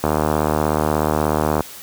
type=click train; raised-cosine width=1 ms; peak=-3 dBFS; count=121; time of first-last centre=0.04-1.607 s; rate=76.6 Hz; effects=white hiss -37 dBFS RMS until 1.82 s + high-pass 60 Hz 12 dB/octave